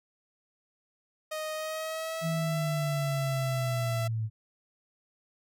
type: tone with pitch glide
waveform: sawtooth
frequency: 622.3 to 667 Hz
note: D#5 to E5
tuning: 0 to +20 cents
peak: -29 dBFS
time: 1.31-4.08 s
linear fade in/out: 10 ms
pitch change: +120 cents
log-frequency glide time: 1.54-2.57 s
type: linear sweep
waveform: sine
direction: down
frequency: 164.81 to 108.2 Hz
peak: -28 dBFS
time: 2.21-4.3 s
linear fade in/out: 50 ms
effects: none